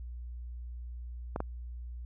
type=clicks; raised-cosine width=1 ms; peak=-19 dBFS; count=2; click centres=1.361 / 1.404 s; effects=added 60 Hz sine -39 dBFS peak until 2.05 s